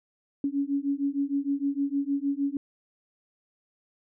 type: beating tone pair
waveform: sine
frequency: 277.2 / 283.7 Hz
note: C#4 / C#4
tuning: 0 / +40 cents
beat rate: 6.5 Hz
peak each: -28 dBFS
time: 0.44-2.57 s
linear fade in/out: 2 ms
effects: none

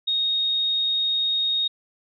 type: tone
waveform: sine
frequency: 3729 Hz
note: A#7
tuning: in tune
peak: -20 dBFS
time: 0.07-1.68 s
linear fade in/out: 10 ms
effects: none

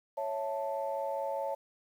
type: chord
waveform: sine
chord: A major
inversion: first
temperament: equal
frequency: 554.4 / 659.3 / 880 Hz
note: C#5 / E5 / A5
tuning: 0 / 0 / 0 cents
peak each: -34 / -38 / -36 dBFS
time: 0.17-1.55 s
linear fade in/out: 10 ms
effects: tanh soft clip ceiling -23 dBFS + 10-bit

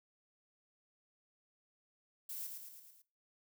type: noise with echo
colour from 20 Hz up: violet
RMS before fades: -44 dBFS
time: 2.29-2.47 s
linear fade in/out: 5 ms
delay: 110 ms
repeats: 5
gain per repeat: -4 dB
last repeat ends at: 3.02 s
effects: noise-tail reverb RT60 0.3 s tail -18 dB re dry

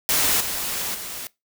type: noise with level steps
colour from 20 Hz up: white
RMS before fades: -20 / -27 / -33 dBFS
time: 0.09-1.27 s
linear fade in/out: 0 ms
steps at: 0.4 / 0.94 s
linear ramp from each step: 10 ms
effects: noise-tail reverb RT60 0.2 s tail -21 dB re dry

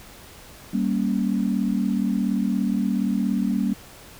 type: chord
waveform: sine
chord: G diminished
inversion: none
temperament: equal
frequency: 196 / 233.1 / 277.2 Hz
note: G3 / Bb3 / Db4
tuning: 0 / 0 / 0 cents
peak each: -23 / -24 / -27 dBFS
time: 0.73-3.74 s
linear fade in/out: 10 ms
effects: pink hiss -45 dBFS RMS until 4.19 s

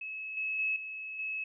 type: tone with level steps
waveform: sine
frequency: 2583 Hz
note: E7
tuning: 36 cents flat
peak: -37 / -31 / -28 / -38 / -33 dBFS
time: 0.01-1.44 s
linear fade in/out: 5 ms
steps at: 0.37 / 0.59 / 0.76 / 1.19 s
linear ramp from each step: 2 ms
effects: none

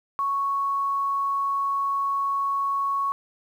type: tone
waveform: sine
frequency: 1108.7 Hz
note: C#6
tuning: in tune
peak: -22 dBFS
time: 0.19-3.12 s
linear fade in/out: 0 ms
effects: 9-bit

